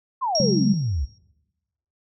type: exponential sweep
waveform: sine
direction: down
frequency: 1108.7 to 60.5 Hz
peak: -21 dBFS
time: 0.21-1.06 s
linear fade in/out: 20 ms
type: tone with exponential decay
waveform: sine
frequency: 5588 Hz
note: F8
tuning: in tune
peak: -19 dBFS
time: 0.35-1.18 s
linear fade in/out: 2 ms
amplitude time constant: 180 ms
type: chord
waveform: sine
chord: C# suspended fourth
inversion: none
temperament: equal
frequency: 138.59 / 185 / 207.7 Hz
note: C#3 / F#3 / G#3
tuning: 0 / 0 / 0 cents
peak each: -24 / -22 / -22 dBFS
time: 0.4-0.74 s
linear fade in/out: 2 ms
effects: noise-tail reverb RT60 1.0 s tail -23 dB re dry